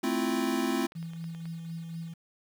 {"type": "chord", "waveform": "square", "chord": "F major seventh", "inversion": "first", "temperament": "equal", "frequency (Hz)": [220, 261.6, 329.6, 349.2], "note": ["A3", "C4", "E4", "F4"], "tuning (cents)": [0, 0, 0, 0], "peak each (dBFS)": [-34, -31, -34, -34], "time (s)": [0.03, 0.87], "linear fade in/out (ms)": 10}
{"type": "click train", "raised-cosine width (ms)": 0.3, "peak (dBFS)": -34, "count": 9, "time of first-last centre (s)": [0.6, 1.456], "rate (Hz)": 9.35}
{"type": "tone with tremolo", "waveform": "sine", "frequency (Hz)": 165.7, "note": "E3", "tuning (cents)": 9, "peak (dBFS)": -34, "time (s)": [0.95, 2.14], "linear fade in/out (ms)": 10, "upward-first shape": "sine", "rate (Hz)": 4.1, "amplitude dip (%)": 35}
{"effects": ["9-bit"]}